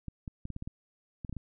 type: clicks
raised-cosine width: 5 ms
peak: -26 dBFS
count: 11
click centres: 0.083 / 0.278 / 0.454 / 0.503 / 0.564 / 0.624 / 0.675 / 1.248 / 1.295 / 1.327 / 1.367 s
effects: none